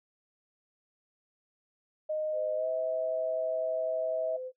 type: tone with pitch glide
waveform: sine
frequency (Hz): 618 to 643.9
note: D#5 to E5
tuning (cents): -12 to -41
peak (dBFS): -29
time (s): 2.09-4.37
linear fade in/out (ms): 10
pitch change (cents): +71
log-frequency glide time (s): 2.56-2.67
type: tone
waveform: sine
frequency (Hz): 512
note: C5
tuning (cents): -38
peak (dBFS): -36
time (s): 2.32-4.52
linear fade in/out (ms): 50
effects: noise-tail reverb RT60 0.1 s tail -17 dB re dry